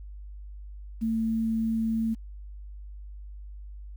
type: tone with quantisation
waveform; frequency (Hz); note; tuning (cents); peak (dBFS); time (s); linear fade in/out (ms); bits
sine; 224.2; A3; +33; -24; 1.01-2.15; 20; 9
effects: added 50 Hz sine -39 dBFS peak until 3.96 s